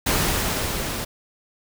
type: noise with level ramp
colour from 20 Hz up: pink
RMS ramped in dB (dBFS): -20 to -29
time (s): 0.06-1.05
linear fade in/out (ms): 10
effects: none